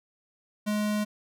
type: tone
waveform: square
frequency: 210 Hz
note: G#3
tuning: 19 cents sharp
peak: -26 dBFS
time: 0.66-1.05 s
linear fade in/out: 20 ms
effects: none